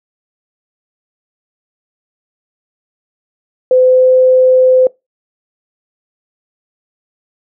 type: tone with pitch glide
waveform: sine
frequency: 510 to 513 Hz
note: C5 to C5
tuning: -44 to -34 cents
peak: -5 dBFS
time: 3.71-4.87 s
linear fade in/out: 2 ms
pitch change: +10 cents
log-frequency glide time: 3.82-4.11 s
effects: noise-tail reverb RT60 0.2 s tail -22 dB re dry